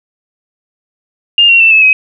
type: tone with pitch steps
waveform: sine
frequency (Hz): 2814 / 2742 / 2671 / 2603 / 2536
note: F7 / F7 / E7 / E7 / D#7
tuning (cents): +12 / -32 / +22 / -22 / +32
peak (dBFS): -3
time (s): 1.38-1.93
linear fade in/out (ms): 2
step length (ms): 110
effects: none